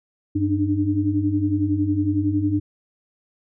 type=tone cluster; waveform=sine; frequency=97.7 / 292.4 / 303.3 Hz; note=G2 / D4 / D#4; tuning=-5 / -7 / -44 cents; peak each=-23 / -25 / -21 dBFS; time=0.35-2.6 s; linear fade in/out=10 ms; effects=none